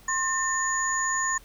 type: tone cluster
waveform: sine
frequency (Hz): 1058 / 1804 / 6820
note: C6 / A6 / G#8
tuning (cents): +19 / +43 / +45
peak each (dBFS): -28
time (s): 0.08-1.38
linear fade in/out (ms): 5
effects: added 41 Hz sine -52 dBFS peak until 1.44 s + pink hiss -54 dBFS RMS until 1.44 s